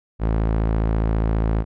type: tone with low-pass filter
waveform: sawtooth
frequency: 54.8 Hz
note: A1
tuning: 6 cents flat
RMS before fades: -20 dBFS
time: 0.19-1.65 s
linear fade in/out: 50 ms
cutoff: 1400 Hz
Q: 0.54
effects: none